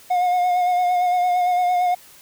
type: tone with vibrato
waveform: triangle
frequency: 719 Hz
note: F#5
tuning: 50 cents flat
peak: -14 dBFS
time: 0.1-1.95 s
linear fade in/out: 10 ms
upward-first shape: sine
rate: 8.8 Hz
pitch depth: 28 cents each way
effects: white hiss -47 dBFS RMS until 2.21 s